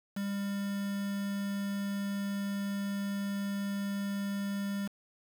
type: tone with quantisation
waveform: triangle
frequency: 199.7 Hz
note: G3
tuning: 32 cents sharp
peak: -30 dBFS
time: 0.16-4.88 s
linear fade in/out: 10 ms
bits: 7
effects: none